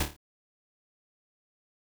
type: noise with echo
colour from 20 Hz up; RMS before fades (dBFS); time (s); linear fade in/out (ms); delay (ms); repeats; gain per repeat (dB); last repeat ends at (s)
pink; -26; 0-0.03; 5; 27; 5; -6; 0.165
effects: none